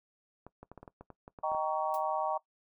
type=clicks; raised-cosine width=1 ms; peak=-33 dBFS; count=12; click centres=0.466 / 0.63 / 0.716 / 0.777 / 0.83 / 0.878 / 1.01 / 1.103 / 1.279 / 1.388 / 1.518 / 1.548 s
type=chord; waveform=sine; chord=Eb dominant seventh; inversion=none; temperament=just; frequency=622.3 / 777.8 / 933.4 / 1120.1 Hz; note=Eb5 / G5 / Bb5 / Db6; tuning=0 / -14 / +2 / +18 cents; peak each=-35 / -34 / -35 / -36 dBFS; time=1.43-2.38 s; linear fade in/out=10 ms
type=noise with exponential decay; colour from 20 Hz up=blue; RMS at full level=-44 dBFS; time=1.94-2.04 s; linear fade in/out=0 ms; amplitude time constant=20 ms
effects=noise-tail reverb RT60 0.1 s tail -19 dB re dry